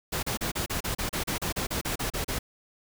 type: noise bursts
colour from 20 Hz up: pink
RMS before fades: -30 dBFS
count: 16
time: 0.12-2.39 s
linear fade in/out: 10 ms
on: 110 ms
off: 34 ms
effects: none